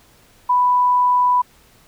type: tone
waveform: sine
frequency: 990 Hz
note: B5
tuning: 4 cents sharp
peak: -12 dBFS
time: 0.49-1.42 s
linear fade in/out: 10 ms
effects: pink hiss -52 dBFS RMS until 1.87 s